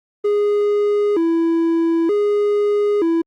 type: tone with vibrato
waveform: triangle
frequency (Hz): 370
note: F#4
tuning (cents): 0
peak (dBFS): -12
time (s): 0.24-3.22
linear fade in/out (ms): 10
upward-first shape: square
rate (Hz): 0.54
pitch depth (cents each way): 190
effects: Opus 24 kbps